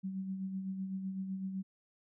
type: tone with tremolo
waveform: sine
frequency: 190.8 Hz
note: G3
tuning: 47 cents flat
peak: -34 dBFS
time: 0.03-1.63 s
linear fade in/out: 20 ms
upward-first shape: sine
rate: 7.9 Hz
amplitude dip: 45%
effects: none